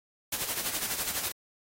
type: noise with tremolo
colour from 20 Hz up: white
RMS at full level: -30 dBFS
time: 0.32-1.32 s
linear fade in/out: 5 ms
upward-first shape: sine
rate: 12 Hz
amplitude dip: 60%
effects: AAC 48 kbps